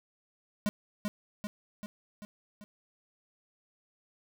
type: tone with echo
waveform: square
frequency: 207.7 Hz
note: G#3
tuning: in tune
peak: -27 dBFS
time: 0.66-0.69 s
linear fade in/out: 0 ms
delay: 390 ms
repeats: 5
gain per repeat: -4 dB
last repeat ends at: 2.64 s
effects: none